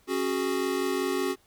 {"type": "chord", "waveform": "square", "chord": "C# suspended fourth", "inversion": "none", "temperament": "equal with one note detuned", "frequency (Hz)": [273.1, 370, 415.3], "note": ["C#4", "F#4", "G#4"], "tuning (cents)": [-26, 0, 0], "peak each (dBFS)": [-32, -29, -33], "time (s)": [0.07, 1.36], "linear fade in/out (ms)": 50, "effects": ["pink hiss -63 dBFS RMS until 1.46 s"]}